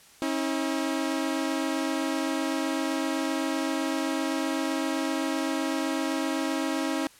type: tone pair together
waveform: sawtooth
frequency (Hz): 271.8 / 319.6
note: C#4 / D#4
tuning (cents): -34 / +47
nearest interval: minor third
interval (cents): 281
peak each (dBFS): -25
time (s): 0.22-7.07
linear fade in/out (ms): 0
effects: white hiss -54 dBFS RMS until 7.19 s + low-pass 11000 Hz 12 dB/octave